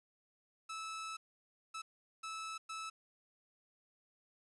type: tone bursts at uneven times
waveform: sawtooth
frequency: 1307 Hz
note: E6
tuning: 15 cents flat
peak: -38 dBFS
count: 4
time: 0.69-1.17 / 1.74-1.82 / 2.23-2.58 / 2.69-2.9 s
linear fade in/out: 10 ms
effects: resampled to 24000 Hz + 11-bit